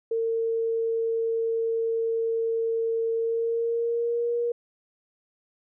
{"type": "tone with pitch glide", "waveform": "sine", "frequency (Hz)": [455, 474.3], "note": ["A#4", "A#4"], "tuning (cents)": [-42, 30], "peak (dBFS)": -23, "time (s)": [0.11, 4.52], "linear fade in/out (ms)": 5, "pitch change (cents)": 72, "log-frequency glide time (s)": [3.14, 4.35], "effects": []}